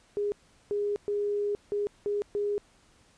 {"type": "tone bursts at uneven times", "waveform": "sine", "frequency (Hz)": 410.6, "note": "G#4", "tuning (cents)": -20, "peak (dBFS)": -26, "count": 6, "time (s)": [[0.17, 0.32], [0.71, 0.96], [1.08, 1.55], [1.72, 1.87], [2.06, 2.22], [2.35, 2.58]], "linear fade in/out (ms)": 0, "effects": ["pink hiss -62 dBFS RMS until 3.17 s", "resampled to 22050 Hz"]}